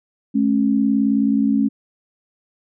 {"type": "tone pair together", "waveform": "sine", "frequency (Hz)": [214.6, 273.6], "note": ["A3", "C#4"], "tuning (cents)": [-43, -23], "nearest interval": "major third", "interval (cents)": 420, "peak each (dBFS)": -17, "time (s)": [0.34, 1.69], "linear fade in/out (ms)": 20, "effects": []}